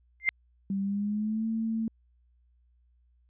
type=tone with exponential growth; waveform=sine; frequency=2093 Hz; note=C7; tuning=in tune; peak=-17 dBFS; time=0.2-0.29 s; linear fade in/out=0 ms; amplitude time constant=18 ms
type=tone with pitch glide; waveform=sine; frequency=196 to 223.8 Hz; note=G3 to A3; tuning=0 to +30 cents; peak=-27 dBFS; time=0.7-1.88 s; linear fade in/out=2 ms; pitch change=+230 cents; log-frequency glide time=0.81-1.47 s
effects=added 60 Hz sine -62 dBFS peak until 3.29 s + resampled to 8000 Hz